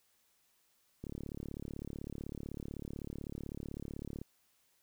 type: click train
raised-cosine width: 3 ms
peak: -29 dBFS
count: 115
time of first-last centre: 1.04-4.215 s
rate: 35.9 Hz
effects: white hiss -73 dBFS RMS until 4.82 s